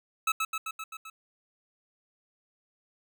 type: tone with echo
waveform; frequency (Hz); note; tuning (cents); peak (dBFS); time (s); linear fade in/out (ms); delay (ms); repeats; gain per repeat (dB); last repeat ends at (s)
25% pulse; 1300; E6; -24; -20; 0.27-0.32; 5; 130; 6; -3; 1.1
effects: none